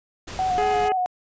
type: noise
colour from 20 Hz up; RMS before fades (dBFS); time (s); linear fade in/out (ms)
pink; -35; 0.27-0.89; 10
type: tone with vibrato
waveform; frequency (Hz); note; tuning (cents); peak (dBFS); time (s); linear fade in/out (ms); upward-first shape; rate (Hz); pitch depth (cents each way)
sine; 740; F#5; 0; -20; 0.39-1.06; 0; square; 4.3; 26
type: harmonic tone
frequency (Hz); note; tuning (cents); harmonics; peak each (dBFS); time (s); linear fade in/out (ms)
419.4; G#4; +17; 1 / 2 / 3 / 4 / 5 / 6 / 7; -24 / -30 / -34 / -36 / -38 / -40 / -41; 0.58-0.92; 0
effects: resampled to 16000 Hz